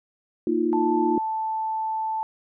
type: chord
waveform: sine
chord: Bb suspended fourth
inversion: none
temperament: equal with one note detuned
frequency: 233.1 / 313.8 / 349.2 Hz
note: Bb3 / Eb4 / F4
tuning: 0 / +15 / 0 cents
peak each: -27 / -24 / -23 dBFS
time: 0.47-1.18 s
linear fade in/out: 2 ms
type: tone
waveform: sine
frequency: 880 Hz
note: A5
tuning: in tune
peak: -24 dBFS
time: 0.73-2.23 s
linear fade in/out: 0 ms
effects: none